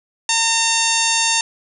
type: harmonic tone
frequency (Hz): 910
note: A#5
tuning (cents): -42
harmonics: 1 / 2 / 3 / 4 / 5 / 6 / 7 / 8 / 10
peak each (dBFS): -23 / -26 / -22 / -23 / -25 / -26 / -22 / -23 / -26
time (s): 0.29-1.41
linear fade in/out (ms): 2
effects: none